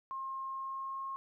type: tone with pitch glide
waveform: sine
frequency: 1068 to 1077.9 Hz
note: C6 to C#6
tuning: +35 to -49 cents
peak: -37 dBFS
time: 0.11-1.16 s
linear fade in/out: 0 ms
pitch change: +16 cents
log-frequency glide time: 0.45-1.05 s
effects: 13-bit